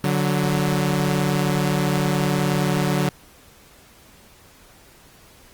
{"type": "tone pair together", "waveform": "sawtooth", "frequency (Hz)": [145.86, 185], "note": ["D3", "F#3"], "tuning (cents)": [-12, 0], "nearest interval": "major third", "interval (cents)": 412, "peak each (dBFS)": [-17, -18], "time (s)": [0.04, 3.09], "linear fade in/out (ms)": 0, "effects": ["pink hiss -50 dBFS RMS until 5.53 s", "Opus 32 kbps"]}